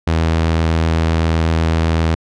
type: tone with vibrato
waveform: sawtooth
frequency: 81.4 Hz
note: E2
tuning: 21 cents flat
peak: -9 dBFS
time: 0.07-2.15 s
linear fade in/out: 5 ms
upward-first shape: sine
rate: 7.9 Hz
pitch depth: 9 cents each way
effects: low-pass 5000 Hz 12 dB/octave